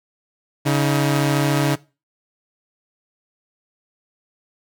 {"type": "tone pair together", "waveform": "sawtooth", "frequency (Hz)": [141.34, 316.8], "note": ["C#3", "D#4"], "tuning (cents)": [34, 31], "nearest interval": "octave + major second", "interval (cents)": 1397, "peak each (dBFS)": [-13, -18], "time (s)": [0.65, 1.76], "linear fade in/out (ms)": 20, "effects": ["noise-tail reverb RT60 0.3 s tail -20 dB re dry"]}